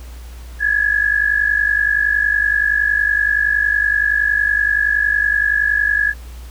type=tone pair together; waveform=sine; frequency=1661.2 / 1711.9 Hz; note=G#6 / A6; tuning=0 / -48 cents; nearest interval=minor second; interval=52 cents; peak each=-16 dBFS; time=0.59-6.14 s; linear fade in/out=50 ms; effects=added 60 Hz sine -31 dBFS peak until 6.5 s + pink hiss -44 dBFS RMS until 6.5 s